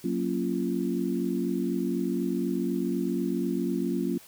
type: chord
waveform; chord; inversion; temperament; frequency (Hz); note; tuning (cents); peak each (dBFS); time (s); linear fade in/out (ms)
sine; Gb major seventh; none; equal with one note detuned; 185 / 233.1 / 277.2 / 345.2; Gb3 / Bb3 / Db4 / F4; 0 / 0 / 0 / -20; -31; 0.04-4.18; 5
effects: white hiss -52 dBFS RMS until 4.27 s